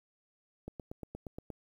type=click train; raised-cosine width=2 ms; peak=-28 dBFS; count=8; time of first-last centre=0.68-1.503 s; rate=8.51 Hz; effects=10-bit